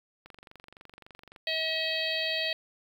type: click train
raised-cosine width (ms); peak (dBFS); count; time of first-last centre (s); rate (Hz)
0.3; -32; 27; 0.26-1.362; 23.6
type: harmonic tone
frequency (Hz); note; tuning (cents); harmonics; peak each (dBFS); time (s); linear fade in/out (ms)
641; E5; -49; 1 / 3 / 4 / 5 / 6 / 7; -35 / -35 / -35 / -35 / -35 / -35; 1.47-2.53; 2
effects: 9-bit